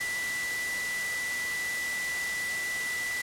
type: tone in noise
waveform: sine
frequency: 1975.5 Hz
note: B6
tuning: in tune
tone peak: -30 dBFS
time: 0-3.22 s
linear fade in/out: 10 ms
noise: white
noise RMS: -36 dBFS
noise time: 0-3.22 s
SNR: +3 dB
effects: low-pass 10000 Hz 12 dB/octave